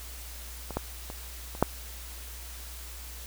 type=clicks; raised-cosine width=1 ms; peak=-23 / -14 / -25 / -27 / -6 dBFS; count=5; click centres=0.707 / 0.77 / 1.101 / 1.551 / 1.626 s; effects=added 60 Hz sine -42 dBFS peak until 3.26 s + white hiss -45 dBFS RMS until 3.26 s